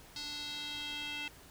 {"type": "tone with band-pass filter sweep", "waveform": "square", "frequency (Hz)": 293.7, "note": "D4", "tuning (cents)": 0, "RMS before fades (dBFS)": -41, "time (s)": [0.16, 1.28], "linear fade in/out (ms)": 2, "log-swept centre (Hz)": [4500, 2800], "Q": 3.7, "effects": ["pink hiss -56 dBFS RMS until 1.5 s"]}